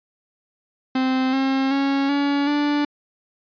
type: tone with pitch steps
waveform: 45% pulse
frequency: 260.2 / 267.8 / 275.7 / 283.8 / 292.1 Hz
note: C4 / C4 / C#4 / C#4 / D4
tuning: -9 / +40 / -9 / +41 / -9 cents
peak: -18 dBFS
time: 0.95-2.85 s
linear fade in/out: 5 ms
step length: 380 ms
effects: resampled to 11025 Hz